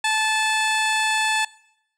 15% pulse tone with low-pass filter, 872 Hz, A5, 16 cents flat, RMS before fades -21 dBFS, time 0.04-1.45 s, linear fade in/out 5 ms, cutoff 8000 Hz, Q 1.3, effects noise-tail reverb RT60 0.8 s tail -22 dB re dry

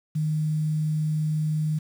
sine tone with quantisation, 154.3 Hz, D#3, 14 cents flat, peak -22 dBFS, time 0.15-1.79 s, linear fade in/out 10 ms, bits 8, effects none

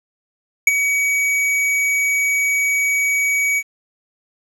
square tone with ADSR envelope, 2265 Hz, C#7, 37 cents sharp, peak -6 dBFS, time 0.67-3.63 s, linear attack 4 ms, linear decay 23 ms, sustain -10 dB, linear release 52 ms, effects low-pass 11000 Hz 12 dB/octave + 8-bit

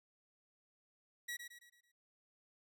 sawtooth tone with echo, 1922 Hz, B6, 48 cents flat, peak -37 dBFS, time 1.28-1.37 s, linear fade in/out 10 ms, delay 110 ms, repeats 5, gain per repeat -7 dB, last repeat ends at 1.92 s, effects none

